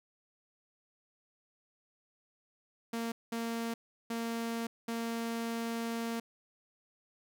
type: tone bursts at uneven times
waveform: sawtooth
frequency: 230.5 Hz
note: A#3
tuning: 19 cents flat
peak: -30 dBFS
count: 4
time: 2.93-3.12 / 3.32-3.74 / 4.1-4.67 / 4.88-6.2 s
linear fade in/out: 5 ms
effects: none